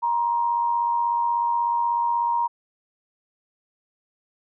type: tone pair together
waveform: sine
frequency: 945 / 1041.4 Hz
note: A#5 / C6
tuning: +23 / -8 cents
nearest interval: major second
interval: 169 cents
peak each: -20 / -30 dBFS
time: 0.02-2.48 s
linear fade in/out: 20 ms
effects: none